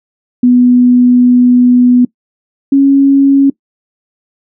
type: tone pair in turn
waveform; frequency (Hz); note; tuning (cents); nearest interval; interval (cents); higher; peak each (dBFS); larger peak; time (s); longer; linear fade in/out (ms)
sine; 246.9 / 275.7; B3 / C#4; 0 / -9; major second; 191; second; -3; neither; 0.43-2.05 / 2.72-3.5; first; 5
effects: noise-tail reverb RT60 0.1 s tail -21 dB re dry